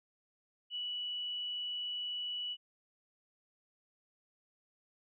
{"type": "tone", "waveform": "sine", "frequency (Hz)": 2949, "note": "F#7", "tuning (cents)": -6, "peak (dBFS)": -36, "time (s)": [0.7, 2.57], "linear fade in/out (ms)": 50, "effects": []}